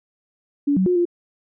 sine tone with pitch steps, 285.7 / 187.9 / 359.4 / 348.2 Hz, D4 / F#3 / F4 / F4, -48 / +27 / +50 / -5 cents, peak -15 dBFS, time 0.67-1.054 s, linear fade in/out 10 ms, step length 96 ms, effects none

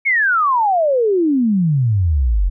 sine exponential sweep, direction down, 2245 to 42.41 Hz, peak -12 dBFS, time 0.05-2.5 s, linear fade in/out 20 ms, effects none

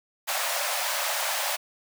pink high-pass noise, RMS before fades -28 dBFS, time 0.27-1.57 s, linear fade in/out 20 ms, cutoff 550 Hz, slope 96 dB/octave, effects none

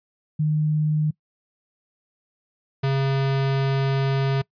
sine / square tone pair in turn, 152.9 / 136.03 Hz, D#3 / C#3, -30 / -32 cents, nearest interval major second, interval 202 cents, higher first, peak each -18 / -20 dBFS, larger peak first, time 0.39-1.11 / 2.83-4.42 s, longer second, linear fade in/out 10 ms, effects noise-tail reverb RT60 0.1 s tail -23 dB re dry + resampled to 11025 Hz

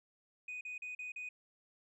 sine tone bursts, 2489 Hz, D#7, in tune, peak -39 dBFS, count 5, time 0.48-1.29 s, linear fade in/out 5 ms, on 130 ms, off 40 ms, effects tanh soft clip ceiling -39 dBFS

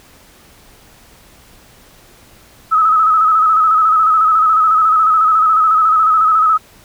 sine tone with vibrato, 1283 Hz, E6, 47 cents flat, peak -8 dBFS, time 2.71-6.58 s, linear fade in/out 20 ms, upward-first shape square, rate 14 Hz, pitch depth 38 cents each way, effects pink hiss -45 dBFS RMS until 6.84 s

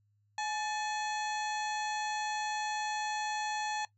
harmonic tone with a mistuned harmonic, 848 Hz, G#5, 36 cents sharp, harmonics 1 / 2 / 3 / 4 / 5 / 7 / 8 / 9, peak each -34 / -41 / -44 / -47 / -45 / -48 / -51 / -54 dBFS, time 0.38-3.85 s, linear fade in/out 2 ms, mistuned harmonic 2, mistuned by +72 cents, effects noise-tail reverb RT60 0.1 s tail -18 dB re dry + added 103 Hz sine -69 dBFS peak until 3.97 s

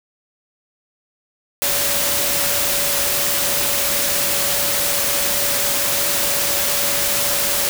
sine tone in noise, 570 Hz, C#5, 48 cents sharp, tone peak -29 dBFS, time 1.62-7.69 s, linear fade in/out 0 ms, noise white, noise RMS -19 dBFS, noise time 1.62-7.69 s, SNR -13 dB, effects none

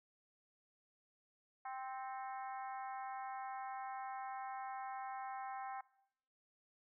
harmonic tone with a mistuned harmonic, 261.6 Hz, C4, in tune, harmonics 3 / 4 / 5 / 6 / 7 / 8, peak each -44 / -50 / -53 / -58 / -58 / -60 dBFS, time 1.65-5.81 s, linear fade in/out 5 ms, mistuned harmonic 8, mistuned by +66 cents, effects noise-tail reverb RT60 0.8 s tail -21 dB re dry

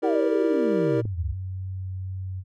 triangle chord, E half-diminished seventh, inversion none, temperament equal with one note detuned, 324.5 / 392 / 466.2 / 587.3 Hz, E4 / G4 / Bb4 / D5, -27 / 0 / 0 / 0 cents, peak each -23 / -25 / -23 / -28 dBFS, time 0.02-1.02 s, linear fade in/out 20 ms
sine exponential sweep, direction down, 785 to 61.74 Hz, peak -26 dBFS, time 0.03-1.34 s, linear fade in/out 20 ms
click, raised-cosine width 3 ms, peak -21 dBFS, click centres 1.054 s
sine tone with vibrato, 93.9 Hz, F#2, 26 cents sharp, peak -29 dBFS, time 1.13-2.44 s, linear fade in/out 50 ms, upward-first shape triangle, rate 2.2 Hz, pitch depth 8 cents each way
effects none

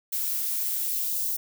violet noise with high-pass filter sweep, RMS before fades -28 dBFS, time 0.12-1.37 s, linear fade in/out 10 ms, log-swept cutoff 500 to 5000 Hz, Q 0.88, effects none

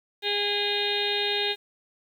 harmonic tone with a mistuned harmonic, 410 Hz, G#4, 22 cents flat, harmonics 1 / 2 / 4 / 5 / 6 / 7 / 8 / 9 / 10, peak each -30 / -35 / -35 / -37 / -34 / -35 / -35 / -28 / -35 dBFS, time 0.22-1.56 s, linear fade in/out 50 ms, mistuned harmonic 8, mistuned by -24 cents, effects 9-bit

